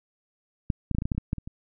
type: clicks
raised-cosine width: 5 ms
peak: -11 / -14 / -15 / -12 / -17 / -15 / -12 / -28 / -14 / -13 / -23 / -25 dBFS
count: 12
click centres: 0.702 / 0.913 / 0.949 / 0.985 / 1.021 / 1.055 / 1.118 / 1.149 / 1.18 / 1.331 / 1.383 / 1.475 s
effects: none